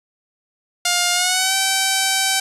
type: tone with pitch glide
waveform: 5% pulse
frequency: 707 to 771 Hz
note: F5 to G5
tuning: +21 to -29 cents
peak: -4 dBFS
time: 0.85-2.4 s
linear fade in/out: 5 ms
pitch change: +150 cents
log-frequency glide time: 1.13-1.54 s
effects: resampled to 32000 Hz